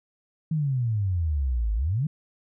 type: exponential two-way sweep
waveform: sine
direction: down then up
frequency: 163.3 to 51 to 163.3 Hz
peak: -22 dBFS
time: 0.51-2.07 s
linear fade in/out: 5 ms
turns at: 1.74 s
effects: none